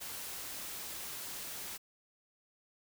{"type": "noise", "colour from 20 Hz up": "white", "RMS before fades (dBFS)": -43, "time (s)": [0, 1.78], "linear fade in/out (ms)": 20, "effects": []}